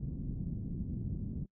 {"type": "low-pass noise", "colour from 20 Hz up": "white", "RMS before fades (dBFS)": -38, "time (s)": [0, 1.46], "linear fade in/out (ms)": 10, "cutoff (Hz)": 210, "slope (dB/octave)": 24, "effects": ["noise-tail reverb RT60 0.1 s tail -25 dB re dry"]}